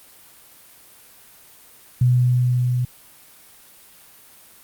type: tone with level ramp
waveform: sine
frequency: 124.3 Hz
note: B2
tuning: 12 cents sharp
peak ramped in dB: -12 to -18 dBFS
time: 2.01-2.85 s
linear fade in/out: 5 ms
effects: white hiss -48 dBFS RMS until 4.63 s + Opus 32 kbps